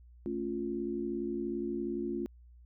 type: chord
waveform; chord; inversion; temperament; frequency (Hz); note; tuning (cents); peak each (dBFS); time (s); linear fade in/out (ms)
sine; A augmented; none; equal; 220 / 277.2 / 349.2; A3 / C#4 / E#4; 0 / 0 / 0; -38 / -38 / -35; 0.26-2.26; 0
effects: added 60 Hz sine -53 dBFS peak until 2.65 s